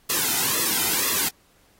white noise with flanger, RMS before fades -23 dBFS, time 0.09-1.29 s, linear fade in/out 10 ms, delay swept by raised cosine 1.3 to 1.81 ms, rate 2 Hz, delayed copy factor -0.75, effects pink hiss -60 dBFS RMS until 1.79 s + AAC 48 kbps

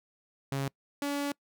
sawtooth tone pair in turn, 137.3 / 285.1 Hz, C#3 / C#4, -16 / +49 cents, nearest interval octave + minor second, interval 1265 cents, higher second, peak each -26 dBFS, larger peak neither, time 0.52-0.68 / 1.02-1.32 s, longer second, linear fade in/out 2 ms, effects noise-tail reverb RT60 0.1 s tail -25 dB re dry

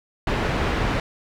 pink low-pass noise, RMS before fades -23 dBFS, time 0.27-1 s, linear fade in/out 2 ms, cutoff 2500 Hz, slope 12 dB/octave, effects none

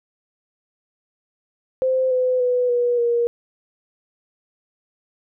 sine tone with pitch steps, 519 / 507.1 / 495.6 / 484.2 / 473.2 Hz, C5 / B4 / B4 / B4 / A#4, -14 / +46 / +6 / -34 / +26 cents, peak -16 dBFS, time 1.82-3.27 s, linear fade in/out 0 ms, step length 290 ms, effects none

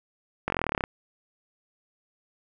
slowing click train, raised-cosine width 0.5 ms, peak -11 dBFS, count 15, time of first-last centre 0.48-0.839 s, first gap 21 ms, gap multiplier 1.03, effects none

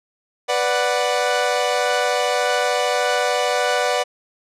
sawtooth chord, B minor, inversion none, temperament equal, 493.9 / 587.3 / 740 Hz, B4 / D5 / F#5, 0 / 0 / 0 cents, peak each -18 dBFS, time 0.48-4.04 s, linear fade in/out 20 ms, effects low-pass 8000 Hz 12 dB/octave

